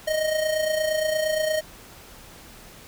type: tone with amplitude modulation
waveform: square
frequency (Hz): 622.3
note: D#5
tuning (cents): 0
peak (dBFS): -20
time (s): 0.07-1.61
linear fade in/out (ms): 10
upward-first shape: sine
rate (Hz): 28.6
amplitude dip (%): 55
effects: pink hiss -46 dBFS RMS until 2.87 s